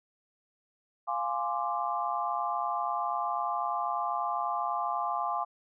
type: chord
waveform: sine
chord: D half-diminished seventh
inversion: first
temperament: equal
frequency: 698.5 / 830.6 / 1046.5 / 1174.7 Hz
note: F5 / Ab5 / C6 / D6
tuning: 0 / 0 / 0 / 0 cents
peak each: -34 dBFS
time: 1.07-5.45 s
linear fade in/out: 20 ms
effects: none